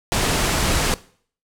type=low-pass noise; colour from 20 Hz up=pink; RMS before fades=-20 dBFS; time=0.12-0.94 s; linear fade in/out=0 ms; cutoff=11000 Hz; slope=24 dB/octave; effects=noise-tail reverb RT60 0.5 s tail -19 dB re dry